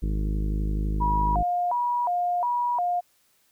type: harmonic tone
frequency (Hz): 51.91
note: G#1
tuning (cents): 0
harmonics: 1 / 2 / 3 / 4 / 5 / 6 / 7 / 8 / 9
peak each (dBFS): -24 / -36 / -33 / -36 / -45 / -38 / -45 / -48 / -50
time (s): 0.02-1.43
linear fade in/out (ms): 10
type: tone with vibrato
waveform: sine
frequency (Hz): 828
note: G#5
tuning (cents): -5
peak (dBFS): -22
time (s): 1-3.01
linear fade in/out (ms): 20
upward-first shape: square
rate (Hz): 1.4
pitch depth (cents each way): 270
effects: white hiss -65 dBFS RMS until 3.51 s